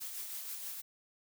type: noise with tremolo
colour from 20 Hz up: blue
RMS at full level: -41 dBFS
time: 0-0.82 s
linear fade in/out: 20 ms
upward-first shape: sine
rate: 6.3 Hz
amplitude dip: 35%
effects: none